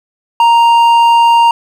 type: tone with hard clipping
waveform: sine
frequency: 932.3 Hz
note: A#5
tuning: in tune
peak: -6 dBFS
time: 0.4-1.51 s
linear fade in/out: 2 ms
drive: 6 dB
effects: none